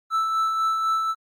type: tone with tremolo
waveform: triangle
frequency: 1318.5 Hz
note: E6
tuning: in tune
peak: -17 dBFS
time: 0.1-1.15 s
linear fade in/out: 50 ms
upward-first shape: sine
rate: 4 Hz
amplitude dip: 35%
effects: Opus 32 kbps